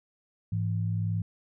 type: tone pair together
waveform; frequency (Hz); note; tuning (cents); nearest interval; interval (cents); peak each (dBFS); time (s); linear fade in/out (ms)
sine; 105.1 / 166.73; G#2 / E3; +21 / +20; minor sixth; 799; -27 / -32; 0.52-1.22; 5
effects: none